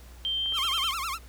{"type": "tone", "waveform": "sine", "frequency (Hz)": 3151, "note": "G7", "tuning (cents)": 8, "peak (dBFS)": -26, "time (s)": [0.25, 0.91], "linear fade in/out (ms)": 0}
{"type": "click train", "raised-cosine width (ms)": 0.5, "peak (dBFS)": -30, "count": 7, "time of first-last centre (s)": [0.46, 0.842], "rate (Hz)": 15.7}
{"type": "tone with vibrato", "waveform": "sawtooth", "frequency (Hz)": 1200, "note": "D6", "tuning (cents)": 37, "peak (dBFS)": -26, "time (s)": [0.53, 1.19], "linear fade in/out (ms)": 50, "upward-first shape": "sine", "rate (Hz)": 9.9, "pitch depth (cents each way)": 230}
{"effects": ["added 60 Hz sine -45 dBFS peak until 1.28 s", "pink hiss -54 dBFS RMS until 1.28 s"]}